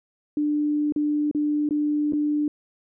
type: tone with dropouts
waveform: sine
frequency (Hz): 297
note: D4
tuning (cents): +20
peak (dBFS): -20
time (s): 0.37-2.48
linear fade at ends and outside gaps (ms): 2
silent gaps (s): 0.923-0.961 / 1.313-1.348 / 1.69-1.708 / 2.124-2.133
effects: none